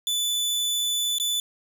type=tone with dropouts; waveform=sawtooth; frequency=3487 Hz; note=A7; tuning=16 cents flat; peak=-20 dBFS; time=0.07-1.4 s; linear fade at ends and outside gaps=1 ms; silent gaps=1.184-1.199 s; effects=none